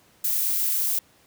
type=noise; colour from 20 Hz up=violet; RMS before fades=-24 dBFS; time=0.24-0.99 s; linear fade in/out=5 ms; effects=pink hiss -58 dBFS RMS until 1.26 s + high-pass 80 Hz 12 dB/octave